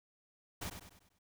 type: noise with echo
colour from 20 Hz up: pink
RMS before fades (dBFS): -41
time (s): 0.61-0.7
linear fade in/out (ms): 10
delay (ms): 98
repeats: 5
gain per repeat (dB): -7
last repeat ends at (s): 1.19
effects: none